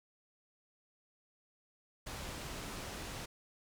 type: low-pass noise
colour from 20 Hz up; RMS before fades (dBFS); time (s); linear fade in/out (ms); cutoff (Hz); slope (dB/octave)
pink; -44; 2.06-3.26; 10; 9600; 12
effects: none